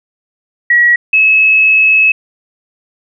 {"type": "tone pair in turn", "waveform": "sine", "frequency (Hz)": [1918, 2584], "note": ["A#6", "E7"], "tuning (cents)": [49, -35], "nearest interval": "perfect fourth", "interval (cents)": 516, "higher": "second", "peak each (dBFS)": -5, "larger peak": "neither", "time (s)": [[0.7, 0.96], [1.13, 2.12]], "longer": "second", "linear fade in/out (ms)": 5, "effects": []}